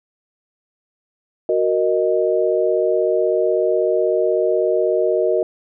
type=chord; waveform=sine; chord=D# minor; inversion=first; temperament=equal; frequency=370 / 466.2 / 622.3 Hz; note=F#4 / A#4 / D#5; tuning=0 / 0 / 0 cents; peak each=-19 dBFS; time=1.49-5.43 s; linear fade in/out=2 ms; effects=none